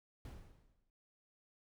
brown noise with exponential decay, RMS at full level -44 dBFS, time 0.25-0.9 s, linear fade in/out 2 ms, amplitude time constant 140 ms, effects none

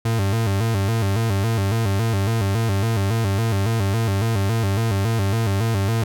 40% pulse tone with vibrato, 105.7 Hz, G#2, 31 cents sharp, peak -17 dBFS, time 0.05-6.04 s, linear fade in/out 5 ms, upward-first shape square, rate 3.6 Hz, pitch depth 130 cents each way, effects none

